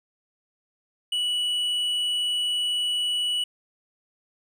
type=tone with tanh clipping; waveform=sine; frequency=2946 Hz; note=F#7; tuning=8 cents flat; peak=-24 dBFS; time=1.12-3.44 s; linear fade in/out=5 ms; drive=6 dB; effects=none